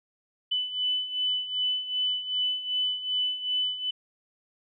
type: beating tone pair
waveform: sine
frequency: 2997 / 2999.6 Hz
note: F#7 / F#7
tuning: +22 / +23 cents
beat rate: 2.6 Hz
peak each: -32 / -27 dBFS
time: 0.51-3.91 s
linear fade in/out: 10 ms
effects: none